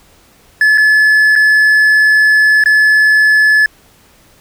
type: tone with dropouts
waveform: triangle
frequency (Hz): 1721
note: A6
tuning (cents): -39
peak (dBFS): -4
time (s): 0.61-3.66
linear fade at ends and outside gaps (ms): 2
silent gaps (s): 0.776-0.78 / 1.355-1.36 / 2.639-2.658
effects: pink hiss -47 dBFS RMS until 4.4 s